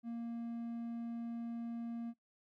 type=tone; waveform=triangle; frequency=233.1 Hz; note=A#3; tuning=in tune; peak=-37 dBFS; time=0.03-2.14 s; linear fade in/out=50 ms; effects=noise-tail reverb RT60 0.1 s tail -20 dB re dry